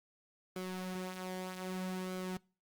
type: tone with flanger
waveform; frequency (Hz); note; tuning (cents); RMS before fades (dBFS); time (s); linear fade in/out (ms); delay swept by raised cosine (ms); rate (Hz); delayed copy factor
sawtooth; 184.9; F#3; -1; -40; 0.56-2.37; 2; 1.1 to 6.2; 0.63; -0.5
effects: noise-tail reverb RT60 0.4 s tail -26 dB re dry + Opus 32 kbps